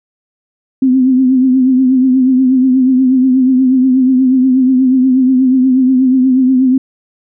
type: tone with vibrato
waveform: sine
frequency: 258.5 Hz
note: C4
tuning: 21 cents flat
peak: -6 dBFS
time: 0.82-6.78 s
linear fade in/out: 5 ms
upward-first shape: triangle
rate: 8.3 Hz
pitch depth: 63 cents each way
effects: none